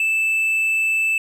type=tone; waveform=triangle; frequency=2637 Hz; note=E7; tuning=in tune; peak=-15 dBFS; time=0-1.18 s; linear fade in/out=2 ms; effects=none